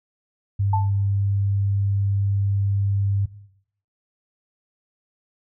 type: tone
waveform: sine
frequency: 99.5 Hz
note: G2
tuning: 26 cents sharp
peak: -18 dBFS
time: 0.59-3.26 s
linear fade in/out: 10 ms
type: tone with exponential decay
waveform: sine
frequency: 880 Hz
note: A5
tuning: in tune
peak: -18 dBFS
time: 0.73-1 s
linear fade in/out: 5 ms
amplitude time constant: 57 ms
effects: noise-tail reverb RT60 0.7 s tail -17 dB re dry